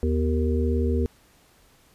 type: harmonic tone with a mistuned harmonic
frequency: 77.2 Hz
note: D#2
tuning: 13 cents flat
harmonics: 1 / 3 / 5 / 6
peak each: -22 / -27 / -29 / -30 dBFS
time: 0.03-1.06 s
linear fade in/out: 0 ms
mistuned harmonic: 3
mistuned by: +87 cents
effects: pink hiss -58 dBFS RMS until 1.94 s + resampled to 32000 Hz